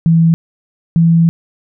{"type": "tone pair in turn", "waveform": "sine", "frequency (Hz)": [164.81, 166.34], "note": ["E3", "E3"], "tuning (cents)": [0, 16], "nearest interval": "unison", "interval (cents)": 16, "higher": "second", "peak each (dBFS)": -6, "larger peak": "neither", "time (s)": [[0.06, 0.34], [0.96, 1.29]], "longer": "second", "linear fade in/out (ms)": 0, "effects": []}